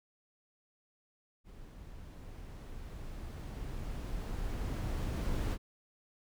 brown noise with level ramp, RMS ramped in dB -51 to -32 dBFS, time 1.44-5.58 s, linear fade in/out 50 ms, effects none

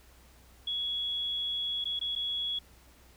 sine tone with dropouts, 3356 Hz, G#7, 17 cents sharp, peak -30 dBFS, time 0.67-2.59 s, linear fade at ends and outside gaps 5 ms, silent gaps 1.843-1.854 / 1.993-2.012 / 2.153-2.16 s, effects added 62 Hz sine -58 dBFS peak until 3.16 s + pink hiss -60 dBFS RMS until 3.16 s

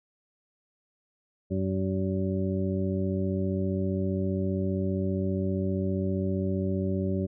harmonic tone, 95.1 Hz, F#2, 48 cents sharp, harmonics 1 / 2 / 3 / 4 / 6, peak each -30 / -29 / -35 / -33 / -37 dBFS, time 1.5-7.27 s, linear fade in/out 20 ms, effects none

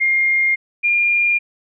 sine tone pair in turn, 2123 / 2407 Hz, C7 / D7, +25 / +42 cents, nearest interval major second, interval 217 cents, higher second, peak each -13 dBFS, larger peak neither, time 0-0.56 / 0.83-1.39 s, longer neither, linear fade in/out 20 ms, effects none

